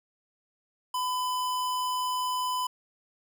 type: tone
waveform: square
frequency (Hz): 1005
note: B5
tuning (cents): +30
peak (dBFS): -28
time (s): 0.94-2.67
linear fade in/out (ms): 5
effects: none